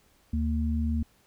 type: tone pair together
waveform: sine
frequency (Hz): 76.7 / 229.8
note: D#2 / A#3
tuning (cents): -24 / -25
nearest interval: octave + perfect fifth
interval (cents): 1899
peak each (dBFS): -26 / -29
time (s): 0.33-1.03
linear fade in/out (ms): 5
effects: pink hiss -64 dBFS RMS until 1.26 s